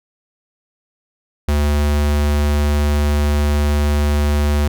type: tone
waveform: square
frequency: 73.42 Hz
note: D2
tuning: in tune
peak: -14 dBFS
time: 1.48-4.68 s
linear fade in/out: 5 ms
effects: none